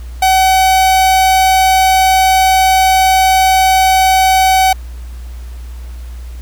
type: tone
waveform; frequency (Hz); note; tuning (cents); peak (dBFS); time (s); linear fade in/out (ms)
45% pulse; 757; F#5; +39; -7; 0.22-4.73; 5
effects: added 60 Hz sine -24 dBFS peak until 6.41 s + pink hiss -43 dBFS RMS until 6.41 s